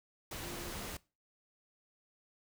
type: tone in noise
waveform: sine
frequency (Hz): 348.3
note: F4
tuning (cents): -5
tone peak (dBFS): -48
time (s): 0.43-0.71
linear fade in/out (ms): 5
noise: pink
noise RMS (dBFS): -43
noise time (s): 0.31-0.97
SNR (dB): -8
effects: noise-tail reverb RT60 0.3 s tail -21 dB re dry